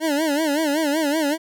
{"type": "tone with vibrato", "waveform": "25% pulse", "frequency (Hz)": 301.9, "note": "D4", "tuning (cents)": 48, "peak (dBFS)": -15, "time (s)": [0, 1.38], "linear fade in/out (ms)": 50, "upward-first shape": "sine", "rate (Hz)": 5.3, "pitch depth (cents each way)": 130, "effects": []}